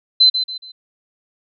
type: tone with echo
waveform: sine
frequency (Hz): 4053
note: B7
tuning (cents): +44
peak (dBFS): -7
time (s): 0.2-0.3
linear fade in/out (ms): 10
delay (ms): 140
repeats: 3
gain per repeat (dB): -9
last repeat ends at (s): 0.72
effects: none